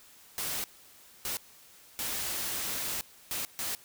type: noise bursts at uneven times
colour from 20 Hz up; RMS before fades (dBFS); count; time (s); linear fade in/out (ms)
white; -34; 5; 0.38-0.64 / 1.25-1.37 / 1.99-3.01 / 3.31-3.45 / 3.59-3.75; 0
effects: white hiss -56 dBFS RMS until 3.84 s